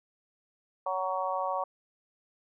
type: harmonic tone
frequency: 186.8 Hz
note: F#3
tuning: 17 cents sharp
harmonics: 3 / 4 / 5 / 6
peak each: -34 / -34 / -34 / -34 dBFS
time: 0.86-1.64 s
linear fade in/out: 5 ms
effects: none